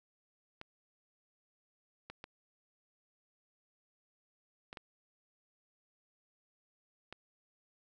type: clicks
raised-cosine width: 0.3 ms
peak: -29 dBFS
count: 6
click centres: 0.614 / 2.1 / 2.241 / 4.729 / 4.772 / 7.126 s
effects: none